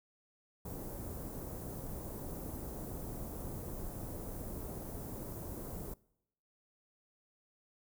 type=band-stop noise; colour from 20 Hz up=pink; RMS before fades=-43 dBFS; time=0.65-5.94 s; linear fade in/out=5 ms; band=620 to 14000 Hz; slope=12 dB/octave; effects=noise-tail reverb RT60 0.8 s tail -23 dB re dry